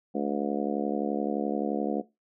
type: harmonic tone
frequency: 71.6 Hz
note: D2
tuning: 43 cents flat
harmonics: 3 / 4 / 5 / 6 / 7 / 8 / 9 / 10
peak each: -31 / -31 / -34 / -36 / -34 / -40 / -41 / -38 dBFS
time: 0.14-2.02 s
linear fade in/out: 20 ms
effects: noise-tail reverb RT60 0.2 s tail -17 dB re dry